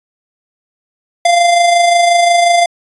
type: tone with amplitude modulation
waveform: square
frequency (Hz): 693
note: F5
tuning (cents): -14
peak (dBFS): -6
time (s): 1.25-2.66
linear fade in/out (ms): 5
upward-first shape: sine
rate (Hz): 25.6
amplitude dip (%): 40
effects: resampled to 24000 Hz